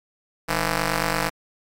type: ring-modulated tone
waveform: 5% pulse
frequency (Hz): 164.81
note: E3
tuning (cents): 0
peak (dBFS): -7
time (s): 0.48-1.3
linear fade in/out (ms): 20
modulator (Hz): 354
effects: AAC 64 kbps